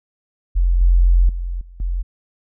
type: tone with level steps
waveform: sine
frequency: 43.83 Hz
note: F1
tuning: 7 cents sharp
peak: -12 / -9 / -21 / -37 / -18 dBFS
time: 0.55-2.03 s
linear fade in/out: 20 ms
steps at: 0.81 / 1.29 / 1.61 / 1.8 s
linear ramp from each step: 2 ms
effects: none